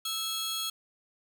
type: tone cluster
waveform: sawtooth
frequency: 1313 / 3312 / 4291 Hz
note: E6 / G#7 / C8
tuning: -7 / -5 / +43 cents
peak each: -36 / -30 / -34 dBFS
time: 0.05-0.7 s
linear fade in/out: 5 ms
effects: none